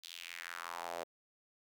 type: tone with high-pass filter sweep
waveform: sawtooth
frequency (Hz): 85.5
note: F2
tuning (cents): -36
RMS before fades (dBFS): -45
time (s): 0.03-1.04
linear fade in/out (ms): 10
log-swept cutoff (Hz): 3900 to 550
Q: 2.7
effects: none